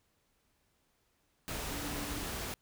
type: tone in noise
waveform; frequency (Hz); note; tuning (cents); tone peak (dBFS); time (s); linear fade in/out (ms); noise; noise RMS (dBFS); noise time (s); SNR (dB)
sine; 289.8; D4; -23; -43; 1.71-2.23; 0; pink; -39; 1.48-2.54; -7
effects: pink hiss -75 dBFS RMS until 2.61 s